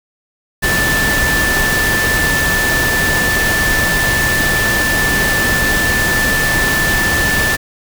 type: tone in noise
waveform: sine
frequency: 1760 Hz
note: A6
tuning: in tune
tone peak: -14 dBFS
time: 0.62-7.57 s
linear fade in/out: 20 ms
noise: pink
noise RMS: -17 dBFS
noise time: 0.62-7.57 s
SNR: 0 dB
effects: none